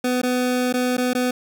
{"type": "tone with dropouts", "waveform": "25% pulse", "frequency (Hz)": 250, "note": "B3", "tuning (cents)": 21, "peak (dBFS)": -15, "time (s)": [0.04, 1.31], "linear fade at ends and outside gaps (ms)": 5, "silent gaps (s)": [[0.217, 0.232], [0.727, 0.738], [0.969, 0.979], [1.134, 1.149]], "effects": []}